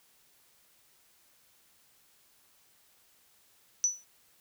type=tone with exponential decay; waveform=sine; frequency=5950 Hz; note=F#8; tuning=9 cents sharp; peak=-20 dBFS; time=3.84-4.04 s; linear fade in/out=0 ms; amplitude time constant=42 ms; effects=white hiss -65 dBFS RMS until 4.4 s